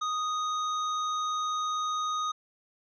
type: tone with hard clipping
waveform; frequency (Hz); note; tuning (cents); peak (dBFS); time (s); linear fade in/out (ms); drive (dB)
sine; 1244.5; D#6; 0; -30; 0.01-2.32; 10; 16
effects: resampled to 16000 Hz